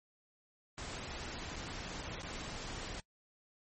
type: noise with dropouts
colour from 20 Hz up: pink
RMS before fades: -43 dBFS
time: 0.78-3 s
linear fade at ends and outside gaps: 0 ms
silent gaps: 1.559-1.564 / 1.884-1.888 / 2.029-2.034 / 2.22-2.231 s
effects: noise-tail reverb RT60 0.1 s tail -23 dB re dry + MP3 32 kbps